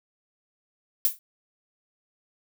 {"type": "noise with exponential decay", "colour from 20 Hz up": "violet", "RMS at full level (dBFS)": -18, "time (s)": [1.05, 1.19], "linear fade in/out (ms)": 0, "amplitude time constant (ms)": 29, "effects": []}